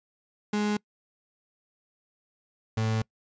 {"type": "tone pair in turn", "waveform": "35% pulse", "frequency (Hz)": [208.8, 110.61], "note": ["G#3", "A2"], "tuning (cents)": [10, 10], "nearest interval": "major seventh", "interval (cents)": 1100, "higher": "first", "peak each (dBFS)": -23, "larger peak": "neither", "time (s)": [[0.53, 0.77], [2.77, 3.02]], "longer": "second", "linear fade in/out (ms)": 5, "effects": ["noise-tail reverb RT60 0.1 s tail -25 dB re dry", "resampled to 16000 Hz"]}